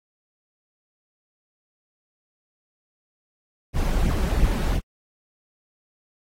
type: noise with flanger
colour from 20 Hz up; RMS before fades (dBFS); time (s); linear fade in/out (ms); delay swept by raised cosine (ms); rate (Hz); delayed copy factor
brown; -21; 3.73-4.81; 50; 0.33 to 5.43; 2.9; +1
effects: AAC 48 kbps